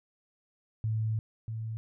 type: tone pair in turn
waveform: sine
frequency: 110 / 111.47 Hz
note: A2 / A2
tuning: 0 / +23 cents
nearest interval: unison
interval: 23 cents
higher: second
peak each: -27 / -33 dBFS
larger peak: first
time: 0.84-1.19 / 1.48-1.77 s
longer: first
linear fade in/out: 0 ms
effects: none